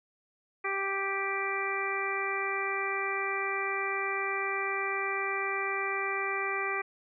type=harmonic tone; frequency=392 Hz; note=G4; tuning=in tune; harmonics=1 / 2 / 3 / 4 / 5 / 6; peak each=-36 / -39 / -35 / -40 / -35 / -35 dBFS; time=0.64-6.82 s; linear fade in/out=10 ms; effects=none